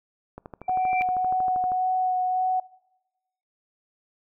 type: click train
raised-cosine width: 1 ms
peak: -24 dBFS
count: 18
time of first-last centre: 0.38-1.719 s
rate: 12.7 Hz
type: tone with exponential growth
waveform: sine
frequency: 2349 Hz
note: D7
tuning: in tune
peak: -24 dBFS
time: 0.61-1.02 s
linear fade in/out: 0 ms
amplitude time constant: 87 ms
type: tone with vibrato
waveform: sine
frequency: 740 Hz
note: F#5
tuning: in tune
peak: -21 dBFS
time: 0.68-2.6 s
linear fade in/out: 5 ms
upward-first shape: sine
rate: 1.8 Hz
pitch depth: 10 cents each way
effects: noise-tail reverb RT60 1.0 s tail -22 dB re dry